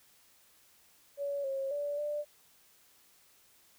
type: tone with pitch steps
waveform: sine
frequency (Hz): 566 / 541 / 579 / 591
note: C#5 / C#5 / D5 / D5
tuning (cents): +36 / -42 / -25 / +11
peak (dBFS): -32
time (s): 1.17-2.25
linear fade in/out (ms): 50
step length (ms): 270
effects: white hiss -64 dBFS RMS until 3.78 s